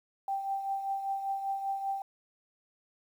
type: tone with tremolo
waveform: sine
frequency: 784 Hz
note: G5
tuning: in tune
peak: -28 dBFS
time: 0.28-2.02 s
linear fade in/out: 2 ms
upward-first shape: triangle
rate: 5.1 Hz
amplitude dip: 60%
effects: 10-bit